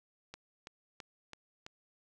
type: click train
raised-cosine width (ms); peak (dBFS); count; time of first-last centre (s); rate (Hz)
0.2; -28; 5; 0.34-1.665; 3.02
effects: none